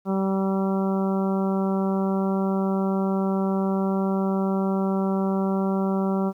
harmonic tone, 192.9 Hz, G3, 28 cents flat, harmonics 1 / 2 / 3 / 4 / 5 / 6 / 7, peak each -22 / -28 / -32 / -34 / -36 / -38 / -39 dBFS, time 0.05-6.33 s, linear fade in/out 50 ms, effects 10-bit

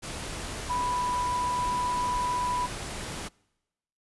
sine tone in noise, 987.8 Hz, B5, in tune, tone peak -26 dBFS, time 0.69-2.67 s, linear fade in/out 20 ms, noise pink, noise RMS -36 dBFS, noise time 0.02-3.29 s, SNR +7 dB, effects noise-tail reverb RT60 1.0 s tail -26 dB re dry + resampled to 24000 Hz

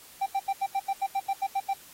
triangle tone bursts, 784 Hz, G5, in tune, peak -22 dBFS, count 12, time 0.21-1.737 s, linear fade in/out 10 ms, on 53 ms, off 81 ms, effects white hiss -51 dBFS RMS until 1.93 s + AAC 48 kbps

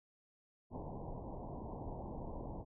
pink low-pass noise, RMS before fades -45 dBFS, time 0.7-2.65 s, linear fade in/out 50 ms, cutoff 1000 Hz, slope 96 dB/octave, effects none

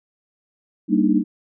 sine chord, Eb major seventh, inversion first, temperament equal, 196 / 233.1 / 293.7 / 311.1 Hz, G3 / Bb3 / D4 / Eb4, 0 / 0 / 0 / 0 cents, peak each -20 dBFS, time 0.88-1.24 s, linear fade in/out 50 ms, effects none

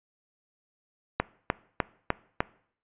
click train, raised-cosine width 0.5 ms, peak -8 dBFS, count 5, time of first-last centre 1.2-2.405 s, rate 3.32 Hz, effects noise-tail reverb RT60 0.6 s tail -21 dB re dry + resampled to 8000 Hz

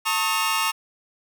sawtooth tone cluster, 896 / 1094 / 1269 / 2787 Hz, A5 / C#6 / D#6 / F7, +31 / -23 / +34 / -4 cents, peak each -23 dBFS, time 0.05-0.72 s, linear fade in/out 20 ms, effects none

